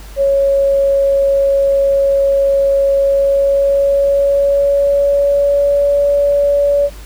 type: tone with pitch glide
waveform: sine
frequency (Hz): 553 to 570.5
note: C#5 to C#5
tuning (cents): -4 to +50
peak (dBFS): -9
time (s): 0.16-6.9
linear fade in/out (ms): 50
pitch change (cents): +54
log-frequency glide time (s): 2.99-6.04
effects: added 50 Hz sine -30 dBFS peak until 7.05 s + pink hiss -39 dBFS RMS until 7.05 s